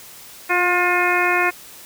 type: harmonic tone with a mistuned harmonic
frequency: 356.6 Hz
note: F4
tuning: 36 cents sharp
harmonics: 1 / 2 / 3 / 4 / 5 / 6 / 7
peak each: -23 / -23 / -23 / -23 / -23 / -23 / -23 dBFS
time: 0.49-1.51 s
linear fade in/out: 20 ms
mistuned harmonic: 1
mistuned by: -20 cents
effects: white hiss -41 dBFS RMS until 1.85 s